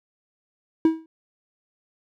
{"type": "tone with exponential decay", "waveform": "triangle", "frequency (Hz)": 322.1, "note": "E4", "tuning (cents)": -40, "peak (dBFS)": -9, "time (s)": [0.85, 1.06], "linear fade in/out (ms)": 2, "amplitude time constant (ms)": 44, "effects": []}